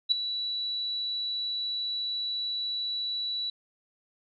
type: tone with ADSR envelope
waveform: sine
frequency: 3937 Hz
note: B7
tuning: 6 cents flat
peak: -17 dBFS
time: 0.09-3.5 s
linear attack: 26 ms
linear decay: 9 ms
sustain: -12 dB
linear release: 4 ms
effects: none